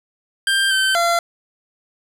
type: tone with pitch steps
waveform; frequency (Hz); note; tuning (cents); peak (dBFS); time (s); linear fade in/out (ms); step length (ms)
25% pulse; 1585 / 1545 / 685; G6 / G6 / F5; +19 / -26 / -34; -11; 0.47-1.19; 2; 240
effects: low-pass 12000 Hz 12 dB/octave + 7-bit